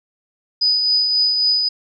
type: tone with tremolo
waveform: sine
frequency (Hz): 4978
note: D#8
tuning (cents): 0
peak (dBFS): -12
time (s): 0.61-1.69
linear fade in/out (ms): 10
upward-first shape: triangle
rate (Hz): 3.7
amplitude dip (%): 40
effects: none